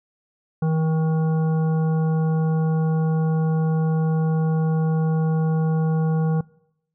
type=harmonic tone with a mistuned harmonic; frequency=158.6 Hz; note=D#3; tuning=33 cents sharp; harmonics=1 / 3 / 5 / 7 / 9; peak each=-18 / -30 / -34 / -40 / -42 dBFS; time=0.62-6.41 s; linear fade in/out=5 ms; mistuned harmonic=1; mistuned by=+17 cents; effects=noise-tail reverb RT60 0.8 s tail -23 dB re dry